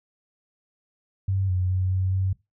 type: tone with pitch steps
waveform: sine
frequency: 96.3 / 91.5 / 92.9 / 93.7 / 94.8 Hz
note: G2 / F#2 / F#2 / F#2 / F#2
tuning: -30 / -19 / +7 / +22 / +43 cents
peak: -21 dBFS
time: 1.28-2.33 s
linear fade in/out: 5 ms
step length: 210 ms
effects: noise-tail reverb RT60 0.2 s tail -19 dB re dry